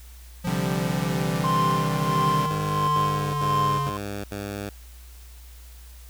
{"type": "linear sweep", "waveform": "square", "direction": "down", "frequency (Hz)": [176.4, 140.1], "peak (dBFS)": -27, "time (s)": [0.44, 3.9], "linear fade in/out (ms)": 10}
{"type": "chord", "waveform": "sawtooth", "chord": "C suspended second", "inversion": "none", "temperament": "equal with one note detuned", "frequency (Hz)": [130.81, 146.83, 195.21], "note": ["C3", "D3", "G3"], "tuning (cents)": [0, 0, -7], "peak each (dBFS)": -26, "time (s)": [0.47, 2.46], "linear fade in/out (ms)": 0}
{"type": "tone with tremolo", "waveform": "triangle", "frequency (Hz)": 1046.5, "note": "C6", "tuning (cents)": 0, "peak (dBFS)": -18, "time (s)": [1.44, 3.97], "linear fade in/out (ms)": 0, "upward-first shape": "sine", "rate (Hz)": 1.5, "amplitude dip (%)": 70}
{"type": "tone bursts", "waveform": "10% pulse", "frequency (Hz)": 101.2, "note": "G#2", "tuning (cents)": -44, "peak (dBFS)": -22, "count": 5, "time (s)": [2.5, 4.692], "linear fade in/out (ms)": 5, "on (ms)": 380, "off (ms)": 73}
{"effects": ["added 60 Hz sine -42 dBFS peak until 6.09 s", "white hiss -52 dBFS RMS until 6.09 s"]}